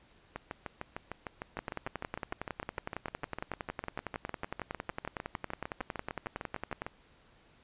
two click trains, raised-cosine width 0.5 ms, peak -22 / -20 dBFS, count 44 / 58, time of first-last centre 0.36-6.865 / 1.59-6.819 s, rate 6.61 / 10.9 Hz, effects pink hiss -63 dBFS RMS until 7.63 s + resampled to 8000 Hz

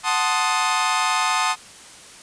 sawtooth chord, F# diminished seventh, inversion none, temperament equal with one note detuned, 740 / 880 / 1050.1 / 1244.5 Hz, F#5 / A5 / C6 / Eb6, 0 / 0 / +6 / 0 cents, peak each -23 / -20 / -21 / -19 dBFS, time 0.03-1.56 s, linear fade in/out 50 ms, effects white hiss -43 dBFS RMS until 2.22 s + resampled to 22050 Hz

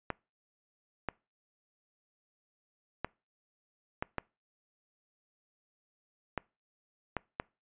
clicks, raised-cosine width 0.5 ms, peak -17 dBFS, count 8, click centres 0.103 / 1.087 / 3.046 / 4.025 / 4.183 / 6.377 / 7.167 / 7.399 s, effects noise-tail reverb RT60 0.3 s tail -25 dB re dry + resampled to 8000 Hz

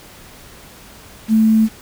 sine tone with quantisation, 220 Hz, A3, in tune, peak -9 dBFS, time 1.28-1.69 s, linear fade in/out 50 ms, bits 6, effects pink hiss -41 dBFS RMS until 1.81 s

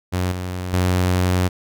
sawtooth tone with level steps, 91 Hz, F#2, 28 cents flat, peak -15 / -21 / -12 dBFS, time 0.12-1.49 s, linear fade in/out 20 ms, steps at 0.32 / 0.73 s, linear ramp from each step 2 ms, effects none

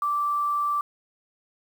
sine tone with quantisation, 1169 Hz, D6, 8 cents flat, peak -22 dBFS, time 0.02-0.81 s, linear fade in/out 2 ms, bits 8, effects none

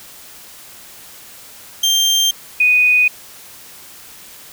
30% pulse / sine tone pair in turn, 3170 / 2484 Hz, G7 / D#7, +19 / -3 cents, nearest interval major third, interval 422 cents, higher first, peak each -9 dBFS, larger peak neither, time 1.83-2.31 / 2.6-3.08 s, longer neither, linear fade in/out 5 ms, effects white hiss -39 dBFS RMS until 4.52 s

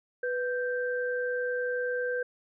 sine tone pair together, 494.2 / 1568 Hz, B4 / G6, +1 / 0 cents, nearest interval octave + minor sixth, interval 1999 cents, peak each -29 / -33 dBFS, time 0.23-2.23 s, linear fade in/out 5 ms, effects none

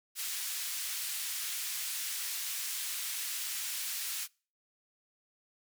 white band-pass noise, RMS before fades -37 dBFS, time 0.15-4.28 s, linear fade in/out 50 ms, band 1900 to 16000 Hz, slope 12 dB/octave, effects noise-tail reverb RT60 0.4 s tail -26 dB re dry

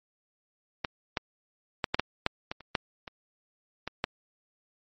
clicks, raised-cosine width 0.3 ms, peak -12 / -12 / -9 / -8 / -7 / -8 / -17 / -30 / -8 / -23 / -17 / -10 dBFS, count 12, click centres 0.848 / 1.172 / 1.842 / 1.945 / 1.996 / 2.264 / 2.515 / 2.607 / 2.752 / 3.078 / 3.876 / 4.041 s, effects MP3 32 kbps

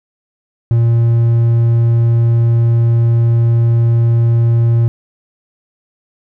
triangle tone, 116.54 Hz, A#2, in tune, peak -6 dBFS, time 0.71-4.88 s, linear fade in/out 0 ms, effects none

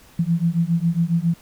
sine beating tone pair, 164.81 / 172.11 Hz, E3 / F3, 0 / -25 cents, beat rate 7.3 Hz, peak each -20 dBFS, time 0.19-1.34 s, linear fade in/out 5 ms, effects pink hiss -50 dBFS RMS until 1.41 s

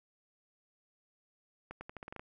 accelerating click train, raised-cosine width 0.5 ms, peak -29 dBFS, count 9, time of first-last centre 1.71-2.195 s, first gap 100 ms, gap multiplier 0.85, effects none

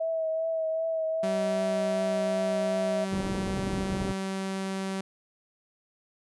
sine tone with vibrato, 646 Hz, E5, 35 cents flat, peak -26 dBFS, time 0-3.05 s, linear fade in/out 10 ms, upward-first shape triangle, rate 2.6 Hz, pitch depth 26 cents each way
sawtooth tone, 192.2 Hz, G3, 34 cents flat, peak -26 dBFS, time 1.23-5.01 s, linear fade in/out 5 ms
white low-pass noise, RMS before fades -34 dBFS, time 3.11-4.13 s, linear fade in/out 20 ms, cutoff 300 Hz, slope 12 dB/octave
effects resampled to 24000 Hz

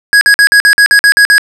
square tone bursts, 1658 Hz, G#6, 3 cents flat, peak -3 dBFS, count 10, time 0.13-1.381 s, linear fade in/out 0 ms, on 81 ms, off 49 ms, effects low-pass 10000 Hz 12 dB/octave + 7-bit

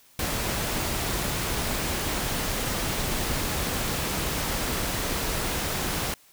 pink noise, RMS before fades -28 dBFS, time 0.19-6.14 s, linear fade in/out 2 ms, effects white hiss -57 dBFS RMS until 6.32 s

